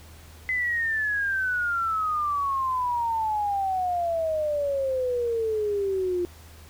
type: exponential sweep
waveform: sine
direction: down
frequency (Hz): 2039 to 349.2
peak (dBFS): -23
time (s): 0.49-6.25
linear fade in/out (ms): 0
effects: added 79 Hz sine -46 dBFS peak until 6.69 s + pink hiss -51 dBFS RMS until 6.69 s